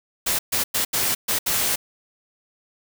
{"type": "noise bursts at uneven times", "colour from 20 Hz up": "white", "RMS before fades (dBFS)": -22, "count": 6, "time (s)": [[0.26, 0.39], [0.52, 0.64], [0.74, 0.85], [0.93, 1.15], [1.28, 1.39], [1.46, 1.76]], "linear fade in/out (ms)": 10, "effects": []}